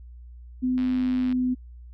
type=tone with pitch glide; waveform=sine; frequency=253.9 to 252.4 Hz; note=B3 to B3; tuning=+48 to +38 cents; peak=-21 dBFS; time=0.62-1.55 s; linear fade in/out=20 ms; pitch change=-10 cents; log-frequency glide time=1-1.4 s
type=click train; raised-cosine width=0.3 ms; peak=-26 dBFS; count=54; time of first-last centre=0.78-1.325 s; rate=97.2 Hz
effects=added 60 Hz sine -41 dBFS peak until 1.93 s